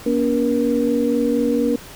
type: tone cluster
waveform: sine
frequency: 239.4 / 283.7 / 475.8 Hz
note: A#3 / C#4 / A#4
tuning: +46 / +40 / +35 cents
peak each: -20 dBFS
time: 0.06-1.76 s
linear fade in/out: 5 ms
effects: pink hiss -39 dBFS RMS until 1.95 s